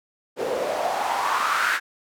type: noise with band-pass filter sweep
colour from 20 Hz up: white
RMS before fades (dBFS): -24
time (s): 0.36-1.8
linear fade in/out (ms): 50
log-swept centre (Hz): 440 to 1600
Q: 4.6
effects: none